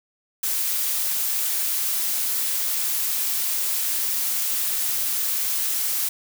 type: noise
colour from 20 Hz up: blue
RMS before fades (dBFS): -24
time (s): 0.43-6.09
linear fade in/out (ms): 5
effects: none